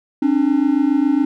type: tone pair together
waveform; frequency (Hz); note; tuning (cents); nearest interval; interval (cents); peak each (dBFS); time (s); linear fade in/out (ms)
triangle; 271.8 / 299; C#4 / D4; -34 / +31; major second; 165; -14; 0.22-1.25; 5
effects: none